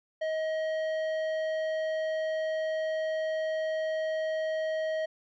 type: tone with tanh clipping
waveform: sine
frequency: 632 Hz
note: D#5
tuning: 27 cents sharp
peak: -30 dBFS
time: 0.21-5.06 s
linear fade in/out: 10 ms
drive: 11 dB
effects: none